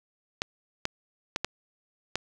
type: clicks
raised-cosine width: 0.2 ms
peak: -10 dBFS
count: 5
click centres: 0.419 / 0.854 / 1.361 / 1.446 / 2.156 s
effects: none